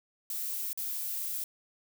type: noise with dropouts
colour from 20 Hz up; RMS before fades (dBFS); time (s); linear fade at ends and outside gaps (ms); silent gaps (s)
violet; -35; 0.3-1.44; 2; 0.731-0.775
effects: none